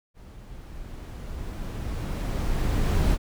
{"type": "noise with level ramp", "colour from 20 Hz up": "brown", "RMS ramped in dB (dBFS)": [-45, -20], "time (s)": [0.14, 3.18], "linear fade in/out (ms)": 50, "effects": []}